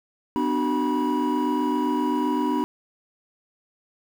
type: tone cluster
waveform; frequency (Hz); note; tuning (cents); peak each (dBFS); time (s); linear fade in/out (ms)
triangle; 251.8 / 299.5 / 378.2 / 972; B3 / D4 / F#4 / B5; +34 / +34 / +38 / -28; -23 / -22 / -27 / -24; 0.36-2.64; 0
effects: tanh soft clip ceiling -14 dBFS + 8-bit